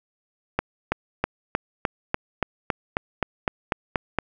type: accelerating click train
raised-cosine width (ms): 0.5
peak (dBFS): -6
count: 14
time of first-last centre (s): 0.59-4.187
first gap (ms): 330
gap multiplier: 0.97
effects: none